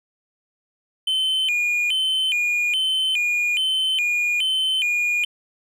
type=tone with vibrato; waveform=triangle; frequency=2733 Hz; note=F7; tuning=38 cents flat; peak=-17 dBFS; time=1.07-5.25 s; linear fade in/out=5 ms; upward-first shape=square; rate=1.2 Hz; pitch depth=200 cents each way; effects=none

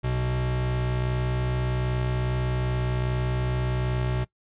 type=tone pair together; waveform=square; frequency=62 / 124.5 Hz; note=B1 / B2; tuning=+7 / +14 cents; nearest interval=octave; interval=1207 cents; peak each=-30 / -26 dBFS; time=0.03-4.25 s; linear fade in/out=20 ms; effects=noise-tail reverb RT60 0.1 s tail -20 dB re dry + resampled to 8000 Hz

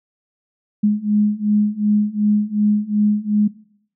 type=beating tone pair; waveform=sine; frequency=207.7 / 210.4 Hz; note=G#3 / G#3; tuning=0 / +23 cents; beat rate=2.7 Hz; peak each=-18 / -16 dBFS; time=0.83-3.48 s; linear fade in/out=10 ms; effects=noise-tail reverb RT60 0.7 s tail -21 dB re dry

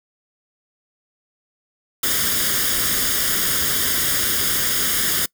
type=noise with comb filter; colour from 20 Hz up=white; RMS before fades=-20 dBFS; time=2.03-5.26 s; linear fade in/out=5 ms; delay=0.59 ms; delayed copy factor=+0.7; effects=noise-tail reverb RT60 0.1 s tail -24 dB re dry

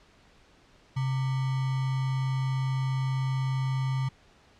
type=tone with sample-and-hold; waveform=sine; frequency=132.4 Hz; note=C3; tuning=21 cents sharp; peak=-25 dBFS; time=0.96-4.09 s; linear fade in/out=10 ms; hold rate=1050 Hz; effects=pink hiss -59 dBFS RMS until 4.59 s + low-pass 5000 Hz 12 dB/octave

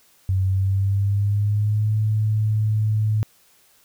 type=tone with pitch glide; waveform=sine; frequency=94.8 to 107.65 Hz; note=F#2 to A2; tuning=+43 to -37 cents; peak=-17 dBFS; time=0.29-3.23 s; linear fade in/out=0 ms; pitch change=+220 cents; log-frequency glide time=0.45-1.93 s; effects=white hiss -57 dBFS RMS until 3.84 s

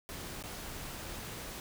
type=noise with dropouts; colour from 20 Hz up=pink; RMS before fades=-43 dBFS; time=0.09-1.6 s; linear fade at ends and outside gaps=0 ms; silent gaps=0.426-0.438 s; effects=none

